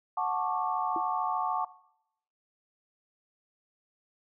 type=chord; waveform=sine; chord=D major seventh; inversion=first; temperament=just; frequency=734.2 / 881 / 1101.2 / 1174.7 Hz; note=F#5 / A5 / C#6 / D6; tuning=-14 / +2 / -12 / 0 cents; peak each=-32 / -32 / -33 / -35 dBFS; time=0.17-1.65 s; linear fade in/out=5 ms
type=tone with exponential decay; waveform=sine; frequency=334.5 Hz; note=E4; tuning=25 cents sharp; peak=-30 dBFS; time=0.96-1.03 s; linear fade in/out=2 ms; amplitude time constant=15 ms
effects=noise-tail reverb RT60 0.8 s tail -21 dB re dry